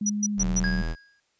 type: tone with pitch glide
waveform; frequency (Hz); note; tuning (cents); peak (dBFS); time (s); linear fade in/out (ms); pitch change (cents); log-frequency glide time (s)
sine; 207.7 to 186.11; G#3 to F#3; 0 to +10; -25; 0.01-0.82; 5; -190; 0.33-0.46
type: tone bursts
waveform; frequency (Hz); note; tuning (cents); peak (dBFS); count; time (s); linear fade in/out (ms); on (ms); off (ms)
sine; 5860; F#8; -18; -22; 4; 0.06-0.598; 5; 37; 130
type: tone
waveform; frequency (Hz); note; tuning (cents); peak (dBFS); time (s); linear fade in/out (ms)
square; 40.63; E1; -24; -27; 0.37-0.96; 50
type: tone with exponential decay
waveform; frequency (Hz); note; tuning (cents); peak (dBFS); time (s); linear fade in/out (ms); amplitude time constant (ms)
square; 1644; G#6; -18; -25; 0.64-1.2; 0; 120
effects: white hiss -70 dBFS RMS until 1.39 s + resampled to 16000 Hz